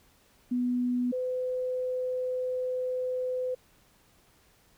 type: tone pair in turn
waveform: sine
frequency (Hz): 246.9 / 506.8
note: B3 / B4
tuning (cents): 0 / +45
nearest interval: octave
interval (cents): 1245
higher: second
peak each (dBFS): -25 / -28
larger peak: first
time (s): 0.51-1.12 / 1.12-3.55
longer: second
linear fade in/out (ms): 10
effects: pink hiss -63 dBFS RMS until 4.77 s